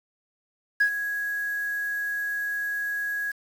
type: tone with ADSR envelope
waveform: sine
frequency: 1661.2 Hz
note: G#6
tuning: in tune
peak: -14 dBFS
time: 0.8-3.32 s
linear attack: 10 ms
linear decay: 84 ms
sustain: -12 dB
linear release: 12 ms
effects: tanh soft clip ceiling -15 dBFS + 7-bit